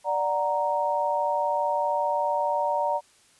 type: chord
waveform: sine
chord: D augmented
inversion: none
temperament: equal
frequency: 587.3 / 740 / 932.3 Hz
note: D5 / F#5 / A#5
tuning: 0 / 0 / 0 cents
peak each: -27 / -30 / -25 dBFS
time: 0.04-3.01 s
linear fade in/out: 50 ms
effects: white hiss -59 dBFS RMS until 3.39 s + resampled to 24000 Hz